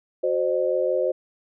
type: chord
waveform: sine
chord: C diminished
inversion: second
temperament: equal with one note detuned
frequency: 370 / 523.3 / 609.1 Hz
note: Gb4 / C5 / Eb5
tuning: 0 / 0 / -37 cents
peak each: -26 / -22 / -26 dBFS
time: 0.23-1.12 s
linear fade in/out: 10 ms
effects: none